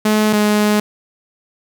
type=tone pair in turn; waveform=sawtooth; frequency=213.8 / 209.8 Hz; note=A3 / G#3; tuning=-49 / +18 cents; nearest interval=unison; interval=33 cents; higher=first; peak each=-8 dBFS; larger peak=neither; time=0.05-0.33 / 0.33-0.8 s; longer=second; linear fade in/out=5 ms; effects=none